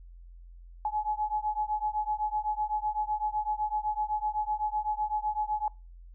sine beating tone pair, 845 / 852.9 Hz, G#5 / G#5, +30 / +46 cents, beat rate 7.9 Hz, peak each -31 dBFS, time 0.85-5.68 s, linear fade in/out 2 ms, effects noise-tail reverb RT60 0.3 s tail -24 dB re dry + added 43 Hz sine -46 dBFS peak until 6.14 s

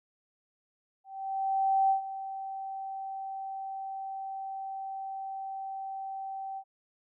sine tone with ADSR envelope, 775 Hz, G5, 20 cents flat, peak -21 dBFS, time 1.04-6.64 s, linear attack 860 ms, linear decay 110 ms, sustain -14 dB, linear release 65 ms, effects none

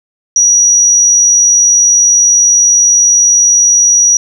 sine tone, 5800 Hz, F#8, 35 cents flat, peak -4 dBFS, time 0.36-4.17 s, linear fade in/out 2 ms, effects 7-bit

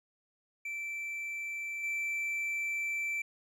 triangle tone with level steps, 2333 Hz, D7, 12 cents flat, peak -34 / -30 dBFS, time 0.65-3.22 s, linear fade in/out 5 ms, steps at 1.83 s, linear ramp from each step 10 ms, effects none

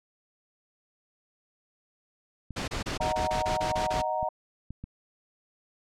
clicks, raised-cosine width 5 ms, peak -26 dBFS, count 10, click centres 2.507 / 2.618 / 2.811 / 2.873 / 3.008 / 3.534 / 3.702 / 4.229 / 4.706 / 4.84 s
pink noise bursts, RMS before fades -32 dBFS, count 10, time 2.56-4.021 s, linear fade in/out 10 ms, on 120 ms, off 29 ms
sine chord, D# minor, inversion none, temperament equal, 622.3 / 740 / 932.3 Hz, D#5 / F#5 / A#5, 0 / 0 / 0 cents, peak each -31 dBFS, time 3-4.29 s, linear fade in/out 5 ms
effects low-pass 6000 Hz 12 dB/octave

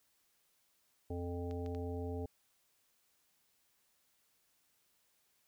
harmonic tone, 87.31 Hz, F2, in tune, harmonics 1 / 3 / 5 / 7 / 9, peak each -40 / -44 / -43 / -51 / -51 dBFS, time 1.1-2.26 s, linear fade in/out 5 ms
clicks, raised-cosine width 0.2 ms, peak -37 dBFS, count 3, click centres 1.511 / 1.662 / 1.749 s
effects white hiss -75 dBFS RMS until 5.47 s

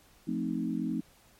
sine chord, F dominant seventh, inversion none, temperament equal, 174.61 / 220 / 261.6 / 311.1 Hz, F3 / A3 / C4 / Eb4, 0 / 0 / 0 / 0 cents, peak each -36 / -34 / -34 / -35 dBFS, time 0.27-1.01 s, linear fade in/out 10 ms, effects pink hiss -61 dBFS RMS until 1.39 s + MP3 64 kbps

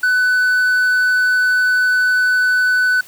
triangle tone, 1498 Hz, F#6, 21 cents sharp, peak -10 dBFS, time 0.03-3.01 s, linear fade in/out 5 ms, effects white hiss -42 dBFS RMS until 3.07 s

